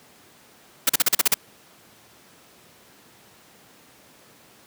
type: noise bursts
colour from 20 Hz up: white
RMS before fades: -17 dBFS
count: 8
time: 0.87-1.342 s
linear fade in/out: 5 ms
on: 24 ms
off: 40 ms
effects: pink hiss -52 dBFS RMS until 4.66 s + high-pass 150 Hz 12 dB/octave